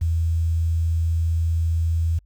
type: tone with quantisation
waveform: sine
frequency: 82.41 Hz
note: E2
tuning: in tune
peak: -18 dBFS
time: 0.01-2.19 s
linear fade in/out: 10 ms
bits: 8
effects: added 50 Hz sine -53 dBFS peak until 2.25 s